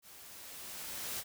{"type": "noise with level ramp", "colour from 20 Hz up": "white", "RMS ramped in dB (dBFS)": [-55, -38], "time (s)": [0.02, 1.24], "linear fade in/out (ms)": 50, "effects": []}